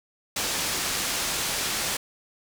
white low-pass noise, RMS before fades -28 dBFS, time 0.36-1.97 s, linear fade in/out 5 ms, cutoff 8200 Hz, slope 12 dB/octave, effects none

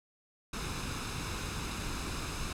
pink noise with comb filter, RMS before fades -37 dBFS, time 0.53-2.53 s, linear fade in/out 5 ms, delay 0.78 ms, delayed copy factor +0.5, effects low-pass 9000 Hz 12 dB/octave

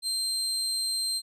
30% pulse tone, 4153 Hz, C8, 14 cents flat, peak -24 dBFS, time 0.02-1.22 s, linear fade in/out 50 ms, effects resampled to 32000 Hz

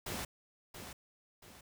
pink noise with echo, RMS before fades -40 dBFS, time 0.06-0.25 s, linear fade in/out 5 ms, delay 680 ms, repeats 2, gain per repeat -8 dB, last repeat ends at 1.61 s, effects none

